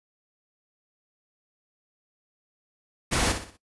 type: noise with echo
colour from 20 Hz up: pink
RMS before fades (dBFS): -24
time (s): 3.11-3.33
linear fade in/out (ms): 20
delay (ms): 61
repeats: 4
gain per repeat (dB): -8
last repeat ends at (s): 3.574
effects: noise-tail reverb RT60 0.1 s tail -17 dB re dry + resampled to 24000 Hz